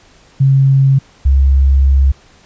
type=tone pair in turn; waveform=sine; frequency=135.6 / 67.8 Hz; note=C#3 / C#2; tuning=-38 / -38 cents; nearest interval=octave; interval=1200 cents; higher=first; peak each=-6 dBFS; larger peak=neither; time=0.4-0.99 / 1.25-2.12 s; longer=second; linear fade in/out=10 ms; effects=pink hiss -46 dBFS RMS until 2.45 s + resampled to 16000 Hz